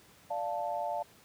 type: chord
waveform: sine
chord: D minor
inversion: none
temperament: equal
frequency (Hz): 587.3 / 698.5 / 880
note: D5 / F5 / A5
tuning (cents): 0 / 0 / 0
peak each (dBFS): -37 / -35 / -36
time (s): 0.3-1.03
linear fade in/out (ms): 10
effects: pink hiss -59 dBFS RMS until 1.24 s + high-pass 80 Hz 12 dB/octave